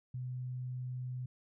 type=tone; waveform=sine; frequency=126.3 Hz; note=B2; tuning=39 cents sharp; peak=-37 dBFS; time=0.14-1.26 s; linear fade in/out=5 ms; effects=none